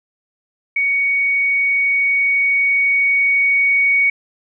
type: tone with level ramp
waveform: sine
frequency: 2237 Hz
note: C#7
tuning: 15 cents sharp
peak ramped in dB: -14 to -11 dBFS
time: 0.76-4.1 s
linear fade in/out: 5 ms
effects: none